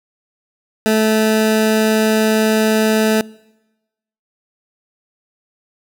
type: tone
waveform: 20% pulse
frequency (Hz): 218.1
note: A3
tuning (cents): -15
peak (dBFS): -7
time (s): 0.86-3.21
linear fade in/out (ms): 0
effects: noise-tail reverb RT60 1.0 s tail -24 dB re dry